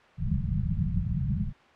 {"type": "low-pass noise", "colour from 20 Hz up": "white", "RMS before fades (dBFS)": -28, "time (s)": [0.17, 1.53], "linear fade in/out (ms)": 50, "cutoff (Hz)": 200, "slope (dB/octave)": 96, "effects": ["white hiss -55 dBFS RMS until 1.75 s", "low-pass 2000 Hz 12 dB/octave"]}